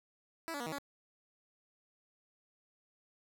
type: tone with pitch steps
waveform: 10% pulse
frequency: 328.7 / 286.3 / 239.6 / 158.4 / 282.1 Hz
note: E4 / D4 / A#3 / D#3 / C#4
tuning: -5 / -44 / +48 / +31 / +30 cents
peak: -30 dBFS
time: 0.48-0.785 s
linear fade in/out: 0 ms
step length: 61 ms
effects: none